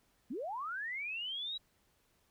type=linear sweep; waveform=sine; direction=up; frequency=200.2 to 3911 Hz; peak=-37 dBFS; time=0.3-1.58 s; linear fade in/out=10 ms; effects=pink hiss -73 dBFS RMS until 2.3 s